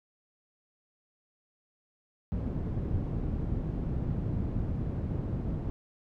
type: low-pass noise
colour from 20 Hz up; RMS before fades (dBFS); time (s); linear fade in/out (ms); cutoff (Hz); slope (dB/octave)
white; -32; 2.32-5.7; 0; 160; 12
effects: none